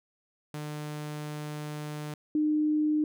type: tone pair in turn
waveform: sawtooth / sine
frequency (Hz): 150 / 303.9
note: D3 / D#4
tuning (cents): +37 / -41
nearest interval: octave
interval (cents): 1222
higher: second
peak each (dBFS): -31 / -23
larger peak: second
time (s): 0.54-2.14 / 2.35-3.04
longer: first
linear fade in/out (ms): 2
effects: none